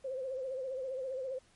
sine tone with vibrato, 523.3 Hz, C5, in tune, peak -35 dBFS, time 0.04-1.39 s, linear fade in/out 10 ms, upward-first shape triangle, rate 15 Hz, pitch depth 80 cents each way, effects pink hiss -66 dBFS RMS until 1.55 s + MP3 48 kbps

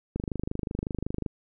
click train, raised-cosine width 3 ms, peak -17 dBFS, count 29, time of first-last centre 0.16-1.262 s, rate 25.4 Hz, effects none

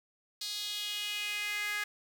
sawtooth tone with high-pass filter sweep, 415.3 Hz, G#4, in tune, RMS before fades -36 dBFS, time 0.41-1.84 s, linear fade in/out 5 ms, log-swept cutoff 4200 to 1800 Hz, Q 3.7, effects none

